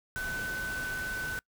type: tone in noise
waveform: sine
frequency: 1509 Hz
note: F#6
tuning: 34 cents sharp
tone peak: -33 dBFS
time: 0.16-1.39 s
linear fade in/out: 0 ms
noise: pink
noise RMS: -41 dBFS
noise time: 0.16-1.39 s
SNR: +5 dB
effects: noise-tail reverb RT60 0.1 s tail -25 dB re dry